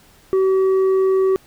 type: tone with tanh clipping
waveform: triangle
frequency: 381 Hz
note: G4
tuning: 49 cents flat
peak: -14 dBFS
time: 0.33-1.36 s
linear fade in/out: 0 ms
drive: 9 dB
effects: pink hiss -51 dBFS RMS until 1.46 s